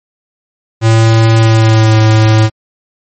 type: tone with pitch glide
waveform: square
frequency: 112.6 to 109.52 Hz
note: A2 to A2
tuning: +40 to -8 cents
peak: -5 dBFS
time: 0.81-2.5 s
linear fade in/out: 50 ms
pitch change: -48 cents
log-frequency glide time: 1.36-1.98 s
effects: MP3 32 kbps